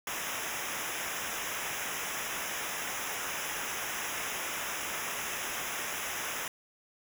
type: noise with comb filter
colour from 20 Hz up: pink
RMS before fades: -36 dBFS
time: 0.07-6.48 s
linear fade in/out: 2 ms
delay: 0.23 ms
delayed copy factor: -0.95
effects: none